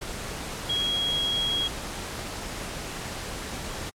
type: tone in noise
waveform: sine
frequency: 3300 Hz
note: G#7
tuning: 12 cents flat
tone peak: -24 dBFS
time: 0.69-1.68 s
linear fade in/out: 10 ms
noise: pink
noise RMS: -35 dBFS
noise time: 0.01-3.9 s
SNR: +8 dB
effects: low-pass 10000 Hz 12 dB/octave + AAC 64 kbps